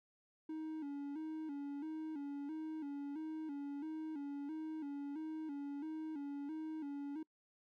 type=tone with vibrato; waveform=triangle; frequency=298.7 Hz; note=D4; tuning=29 cents sharp; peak=-39 dBFS; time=0.49-7.23 s; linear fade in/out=5 ms; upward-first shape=square; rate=1.5 Hz; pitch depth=89 cents each way; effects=noise-tail reverb RT60 0.1 s tail -26 dB re dry